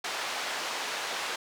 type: band-pass noise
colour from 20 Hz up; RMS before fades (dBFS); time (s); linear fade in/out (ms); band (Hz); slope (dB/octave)
pink; -34; 0.04-1.36; 5; 710 to 5700; 12
effects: none

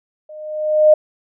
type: tone with level ramp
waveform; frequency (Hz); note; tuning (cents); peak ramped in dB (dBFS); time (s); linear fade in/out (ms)
sine; 613; D#5; -26; -34 to -4; 0.29-0.94; 5
effects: none

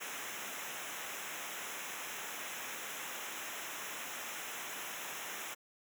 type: noise with comb filter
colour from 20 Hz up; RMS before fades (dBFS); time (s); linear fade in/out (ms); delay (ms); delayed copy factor
pink; -43; 0-5.55; 20; 0.22; -0.9
effects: high-pass 150 Hz 12 dB/octave

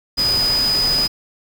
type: tone in noise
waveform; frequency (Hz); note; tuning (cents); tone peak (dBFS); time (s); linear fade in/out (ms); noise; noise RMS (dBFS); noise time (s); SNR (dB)
sine; 4978; D#8; 0; -15; 0.17-1.08; 20; pink; -26; 0.17-1.08; +8
effects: none

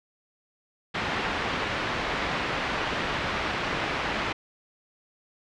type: low-pass noise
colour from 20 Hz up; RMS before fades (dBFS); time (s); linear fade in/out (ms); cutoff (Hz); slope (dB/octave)
white; -29; 0.94-4.33; 10; 2200; 12
effects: low-pass 5000 Hz 12 dB/octave

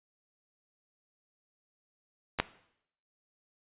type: clicks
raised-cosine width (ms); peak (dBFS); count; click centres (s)
0.3; -18 / -8; 2; 2.388 / 2.4
effects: noise-tail reverb RT60 0.7 s tail -17 dB re dry + resampled to 8000 Hz

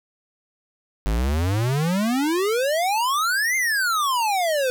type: exponential two-way sweep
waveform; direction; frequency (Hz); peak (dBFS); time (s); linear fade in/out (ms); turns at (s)
square; up then down; 49.79 to 2130 to 496.2; -20; 1.06-4.7; 0; 3.56
effects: none

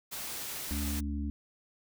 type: noise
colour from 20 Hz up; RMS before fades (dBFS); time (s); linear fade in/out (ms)
white; -39; 0.11-1.01; 20
type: harmonic tone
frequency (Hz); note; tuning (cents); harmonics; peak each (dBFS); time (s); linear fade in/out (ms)
72; D2; -34; 1 / 3 / 4; -33 / -38 / -39; 0.71-1.3; 0
effects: none

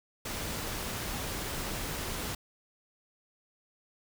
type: noise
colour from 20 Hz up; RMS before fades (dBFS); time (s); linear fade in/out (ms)
pink; -36; 0.25-2.35; 5
effects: none

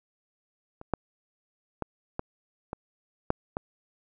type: clicks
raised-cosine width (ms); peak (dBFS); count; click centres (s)
1; -28 / -11 / -16 / -16 / -19 / -9 / -16; 7; 0.814 / 0.937 / 1.823 / 2.194 / 2.731 / 3.304 / 3.569
effects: none

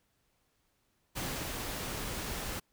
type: noise with ADSR envelope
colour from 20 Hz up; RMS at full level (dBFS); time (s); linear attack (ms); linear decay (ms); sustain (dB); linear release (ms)
pink; -36; 1.15-2.6; 24; 320; -2; 10
effects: pink hiss -75 dBFS RMS until 2.72 s

